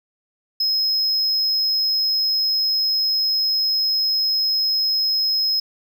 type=tone; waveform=triangle; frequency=5130 Hz; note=E8; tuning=48 cents flat; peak=-16 dBFS; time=0.6-5.6 s; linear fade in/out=5 ms; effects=none